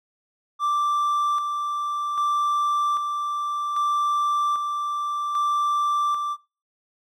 triangle tone with tremolo, 1174.7 Hz, D6, in tune, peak -18 dBFS, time 0.59-6.37 s, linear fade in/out 50 ms, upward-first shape square, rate 0.63 Hz, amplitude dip 40%, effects noise-tail reverb RT60 0.3 s tail -19 dB re dry

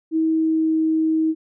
sine tone with pitch glide, 320.4 to 318 Hz, E4 to D#4, -49 to +38 cents, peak -16 dBFS, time 0.11-1.35 s, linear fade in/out 50 ms, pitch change -13 cents, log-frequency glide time 0.28-0.78 s, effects none

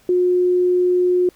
sine tone, 360 Hz, F#4, 47 cents flat, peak -13 dBFS, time 0.09-1.29 s, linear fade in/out 2 ms, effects pink hiss -54 dBFS RMS until 1.35 s

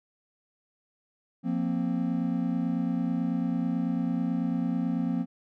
triangle chord, F suspended fourth, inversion none, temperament just, 174.61 / 232.8 / 261.9 Hz, F3 / Bb3 / C4, 0 / -2 / +2 cents, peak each -28 dBFS, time 1.43-5.26 s, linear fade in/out 50 ms, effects none

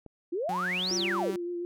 click, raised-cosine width 2 ms, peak -32 dBFS, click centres 0.063 s
sine exponential two-way sweep, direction up then down, 319.6 to 6080 to 319.6 Hz, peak -28 dBFS, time 0.32-1.33 s, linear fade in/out 10 ms, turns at 0.95 s
sawtooth tone with pitch glide, 181.3 to 193.19 Hz, F#3 to G3, -35 to -25 cents, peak -31 dBFS, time 0.49-1.36 s, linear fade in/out 2 ms, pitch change +110 cents, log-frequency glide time 0.76-1.07 s
sine tone with vibrato, 349.2 Hz, F4, in tune, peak -31 dBFS, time 0.91-1.65 s, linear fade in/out 0 ms, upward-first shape sine, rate 7.1 Hz, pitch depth 21 cents each way
effects none

